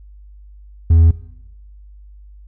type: tone with hard clipping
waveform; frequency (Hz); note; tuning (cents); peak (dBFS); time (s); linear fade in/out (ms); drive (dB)
sine; 82.2; E2; -4; -8; 0.9-1.11; 5; 2
effects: noise-tail reverb RT60 0.9 s tail -17 dB re dry + added 50 Hz sine -38 dBFS peak until 2.47 s